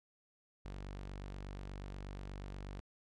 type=tone; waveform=sawtooth; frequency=48.31 Hz; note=G1; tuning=25 cents flat; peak=-40 dBFS; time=0.65-2.8 s; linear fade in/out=0 ms; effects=low-pass 6000 Hz 12 dB/octave